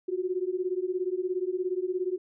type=beating tone pair; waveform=sine; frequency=358.3 / 375.3 Hz; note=F4 / F#4; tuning=+44 / +25 cents; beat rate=17 Hz; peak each=-30 dBFS; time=0.08-2.18 s; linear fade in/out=10 ms; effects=none